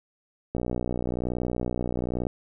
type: click train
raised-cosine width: 2 ms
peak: -15 dBFS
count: 106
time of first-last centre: 0.55-2.268 s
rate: 61.1 Hz
effects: none